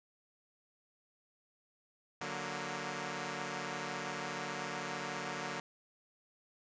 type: chord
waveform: 5% pulse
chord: D augmented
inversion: none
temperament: equal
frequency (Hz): 146.83 / 185 / 233.1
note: D3 / F#3 / A#3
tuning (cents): 0 / 0 / 0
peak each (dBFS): -31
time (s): 2.21-5.6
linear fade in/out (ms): 2
effects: resampled to 16000 Hz + 10-bit